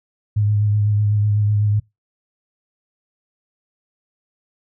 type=tone with vibrato; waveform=sine; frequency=104.4 Hz; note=G#2; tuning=10 cents sharp; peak=-14 dBFS; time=0.36-1.8 s; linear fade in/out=10 ms; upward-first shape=sine; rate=8 Hz; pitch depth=25 cents each way; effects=noise-tail reverb RT60 0.2 s tail -24 dB re dry